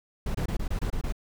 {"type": "noise bursts", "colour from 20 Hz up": "brown", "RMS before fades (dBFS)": -28, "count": 8, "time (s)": [0.26, 1.124], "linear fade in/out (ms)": 5, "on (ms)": 87, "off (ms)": 24, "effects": []}